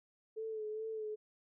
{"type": "tone with vibrato", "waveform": "sine", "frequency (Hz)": 435.3, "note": "A4", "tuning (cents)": -19, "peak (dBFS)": -38, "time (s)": [0.36, 1.16], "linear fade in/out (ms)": 20, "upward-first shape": "sine", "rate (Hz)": 2.4, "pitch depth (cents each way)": 36, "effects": []}